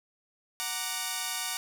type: chord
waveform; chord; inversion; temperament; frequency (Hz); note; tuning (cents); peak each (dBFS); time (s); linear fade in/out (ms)
5% pulse; Gb augmented; none; equal; 740 / 932.3 / 1174.7; Gb5 / Bb5 / D6; 0 / 0 / 0; -24; 0.6-1.57; 0
effects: 9-bit